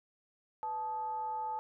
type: tone with frequency modulation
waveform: sine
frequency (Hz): 872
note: A5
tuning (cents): -16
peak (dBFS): -34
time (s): 0.63-1.59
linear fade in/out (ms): 0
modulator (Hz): 377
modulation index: 0.35
effects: none